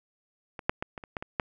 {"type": "clicks", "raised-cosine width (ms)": 0.5, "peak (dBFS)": [-23, -7, -16, -23, -27, -17, -21, -11], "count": 8, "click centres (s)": [0.592, 0.695, 0.825, 0.978, 1.038, 1.168, 1.225, 1.398], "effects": []}